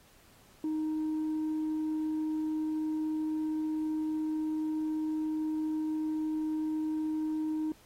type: tone with tanh clipping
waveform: sine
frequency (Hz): 311.1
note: D#4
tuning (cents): 0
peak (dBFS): -30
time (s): 0.64-7.72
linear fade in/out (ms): 2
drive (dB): 1
effects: pink hiss -61 dBFS RMS until 7.85 s + AAC 48 kbps